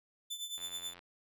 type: tone with tremolo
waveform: sawtooth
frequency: 3520 Hz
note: A7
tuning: in tune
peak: -33 dBFS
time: 0.3-0.94 s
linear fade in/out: 10 ms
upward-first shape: triangle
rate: 9.3 Hz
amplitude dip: 80%
type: click train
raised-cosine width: 0.3 ms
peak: -36 dBFS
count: 37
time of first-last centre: 0.58-0.991 s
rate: 87.5 Hz
effects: none